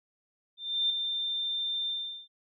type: tone with ADSR envelope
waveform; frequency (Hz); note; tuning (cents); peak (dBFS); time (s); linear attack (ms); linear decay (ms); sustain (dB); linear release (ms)
sine; 3587; A7; +33; -23; 0.57-2.28; 330; 4; -6; 400
effects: none